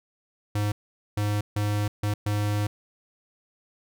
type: tone bursts at uneven times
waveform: square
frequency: 103.83 Hz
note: G#2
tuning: in tune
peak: -24 dBFS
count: 5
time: 0.55-0.72 / 1.17-1.41 / 1.56-1.88 / 2.03-2.14 / 2.26-2.67 s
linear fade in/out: 5 ms
effects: none